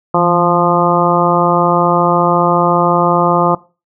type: harmonic tone with a mistuned harmonic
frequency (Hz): 174.61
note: F3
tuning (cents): 0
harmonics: 1 / 2 / 3 / 4 / 5 / 6 / 7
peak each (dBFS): -17 / -17 / -17 / -17 / -17 / -17 / -17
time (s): 0.14-3.55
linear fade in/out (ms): 5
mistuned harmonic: 1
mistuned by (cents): -57
effects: noise-tail reverb RT60 0.3 s tail -19 dB re dry